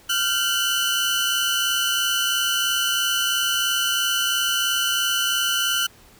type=tone cluster; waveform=sawtooth; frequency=1395 / 1533 / 3003 Hz; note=F6 / G6 / F#7; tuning=-2 / -39 / +25 cents; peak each=-21 / -25 / -19 dBFS; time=0.09-5.87 s; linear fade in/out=10 ms; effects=pink hiss -51 dBFS RMS until 6.19 s